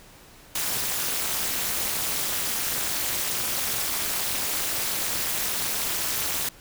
white noise with amplitude modulation, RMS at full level -23 dBFS, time 0.55-6.49 s, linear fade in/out 5 ms, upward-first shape sine, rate 247 Hz, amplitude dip 100%, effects pink hiss -50 dBFS RMS until 6.6 s

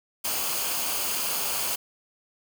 white noise with comb filter, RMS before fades -28 dBFS, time 0.24-1.76 s, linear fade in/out 10 ms, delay 0.53 ms, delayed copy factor -0.5, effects none

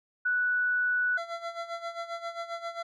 sine tone, 1479 Hz, F#6, 1 cent flat, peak -24 dBFS, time 0.25-1.18 s, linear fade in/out 10 ms
25% pulse tone with tremolo, 677 Hz, E5, 46 cents sharp, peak -28 dBFS, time 1.17-2.83 s, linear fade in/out 10 ms, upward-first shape sine, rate 7.5 Hz, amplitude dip 75%
effects low-pass 4000 Hz 12 dB/octave

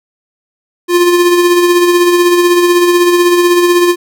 square tone with tremolo, 350.8 Hz, F4, 8 cents sharp, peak -5 dBFS, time 0.88-3.96 s, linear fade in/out 50 ms, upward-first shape sine, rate 16 Hz, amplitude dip 40%, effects none

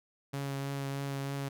sawtooth tone with vibrato, 138.59 Hz, C#3, in tune, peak -30 dBFS, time 0.33-1.49 s, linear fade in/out 10 ms, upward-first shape triangle, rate 3.2 Hz, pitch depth 16 cents each way, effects none

